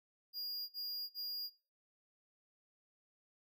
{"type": "tone bursts", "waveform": "square", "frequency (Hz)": 4838, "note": "D#8", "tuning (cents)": -49, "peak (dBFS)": -40, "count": 3, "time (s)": [0.33, 1.502], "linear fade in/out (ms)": 50, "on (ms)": 360, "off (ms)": 46, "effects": ["noise-tail reverb RT60 0.5 s tail -24 dB re dry"]}